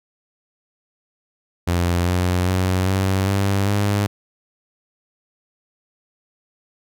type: tone with pitch steps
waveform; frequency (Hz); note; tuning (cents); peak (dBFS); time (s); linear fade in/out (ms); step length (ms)
sawtooth; 87.31 / 90.02 / 92.82 / 95.71 / 98.68 / 101.75; F2 / F#2 / F#2 / G2 / G2 / G#2; 0 / -47 / +6 / -41 / +12 / -35; -13; 1.67-4.07; 10; 400
effects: none